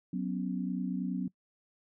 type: chord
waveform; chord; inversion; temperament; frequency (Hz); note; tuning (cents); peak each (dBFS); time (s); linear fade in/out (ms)
sine; F# suspended fourth; none; equal with one note detuned; 185 / 247.9 / 277.2; F#3 / B3 / C#4; 0 / +7 / 0; -33 / -36 / -38; 0.13-1.28; 5
effects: noise-tail reverb RT60 0.1 s tail -23 dB re dry